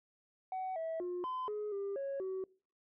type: tone with pitch steps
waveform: sine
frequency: 751 / 650 / 356.7 / 1021 / 420.4 / 398 / 551 / 378.2 Hz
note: F#5 / E5 / F4 / C6 / G#4 / G4 / C#5 / F#4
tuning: +26 / -24 / +37 / -43 / +21 / +26 / -11 / +38 cents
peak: -34 dBFS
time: 0.52-2.44 s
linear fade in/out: 2 ms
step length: 240 ms
effects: noise-tail reverb RT60 0.4 s tail -24 dB re dry + tanh soft clip ceiling -34 dBFS